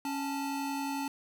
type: tone pair together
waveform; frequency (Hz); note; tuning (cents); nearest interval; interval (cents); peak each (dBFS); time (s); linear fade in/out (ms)
square; 276.2 / 879.7; C#4 / A5; -6 / -1; octave + minor sixth; 2005; -35 / -37; 0.05-1.08; 2
effects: none